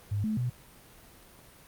sine tone with pitch steps, 102.4 / 216.4 / 123.3 Hz, G#2 / A3 / B2, -24 / -29 / -2 cents, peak -27 dBFS, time 0.11-0.5 s, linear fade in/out 10 ms, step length 130 ms, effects pink hiss -54 dBFS RMS until 1.67 s + Opus 32 kbps

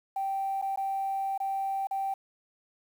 sine tone with dropouts, 780 Hz, G5, 9 cents flat, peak -27 dBFS, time 0.16-2.14 s, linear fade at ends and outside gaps 5 ms, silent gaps 0.616-0.623 / 0.76-0.773 / 1.378-1.401 / 1.871-1.91 s, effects tanh soft clip ceiling -24 dBFS + 9-bit

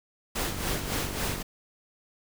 pink noise with tremolo, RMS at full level -29 dBFS, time 0.35-1.43 s, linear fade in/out 10 ms, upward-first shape sine, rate 3.6 Hz, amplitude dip 60%
click train, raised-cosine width 3 ms, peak -26 dBFS, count 48, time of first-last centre 0.42-1.401 s, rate 47.9 Hz
effects none

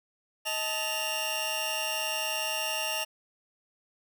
sawtooth tone cluster, 631 / 875 / 2777 / 2908 Hz, D#5 / A5 / F7 / F#7, +24 / -10 / -10 / -31 cents, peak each -33 / -33 / -28 / -36 dBFS, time 0.45-3.05 s, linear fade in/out 20 ms, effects none

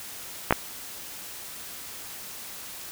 clicks, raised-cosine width 0.5 ms, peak -3 dBFS, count 2, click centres 0.508 / 0.525 s, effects white hiss -40 dBFS RMS until 2.91 s

